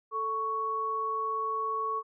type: tone pair together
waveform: sine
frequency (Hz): 441.4 / 1112.3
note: A4 / C#6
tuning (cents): +5 / +6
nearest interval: octave + major third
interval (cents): 1601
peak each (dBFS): -37 / -29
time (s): 0.11-2.03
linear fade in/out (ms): 50
effects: none